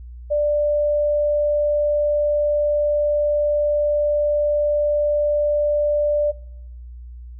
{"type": "tone", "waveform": "sine", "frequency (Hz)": 590, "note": "D5", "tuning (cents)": 8, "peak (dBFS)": -16, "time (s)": [0.3, 6.32], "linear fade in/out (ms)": 20, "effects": ["noise-tail reverb RT60 0.8 s tail -23 dB re dry", "added 60 Hz sine -34 dBFS peak until 7.39 s"]}